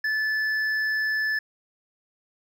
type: tone with hard clipping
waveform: triangle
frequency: 1740 Hz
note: A6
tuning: 20 cents flat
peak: -24 dBFS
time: 0.04-1.39 s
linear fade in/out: 5 ms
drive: 8 dB
effects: none